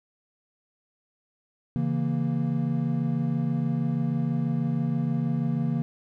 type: chord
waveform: triangle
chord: A# diminished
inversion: first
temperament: equal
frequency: 138.59 / 164.81 / 233.1 Hz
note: C#3 / E3 / A#3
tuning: 0 / 0 / 0 cents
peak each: -26 dBFS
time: 1.76-5.82 s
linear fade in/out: 0 ms
effects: none